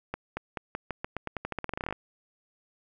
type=accelerating click train; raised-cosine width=0.5 ms; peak=-17 dBFS; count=22; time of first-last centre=0.14-1.926 s; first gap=230 ms; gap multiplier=0.88; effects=none